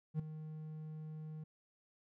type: tone with ADSR envelope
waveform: triangle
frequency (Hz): 155.56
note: D#3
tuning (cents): 0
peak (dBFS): -29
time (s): 0.14-1.44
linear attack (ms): 54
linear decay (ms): 5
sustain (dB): -13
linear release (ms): 7
effects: none